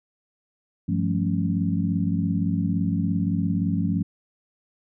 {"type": "tone cluster", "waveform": "sine", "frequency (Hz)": [99.5, 173.6, 191.1, 217, 276.5], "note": ["G2", "F3", "G3", "A3", "C#4"], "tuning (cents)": [26, -10, -44, -24, -4], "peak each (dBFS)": [-28, -24, -31, -28, -29], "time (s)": [0.88, 4.03], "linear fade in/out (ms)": 10, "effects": []}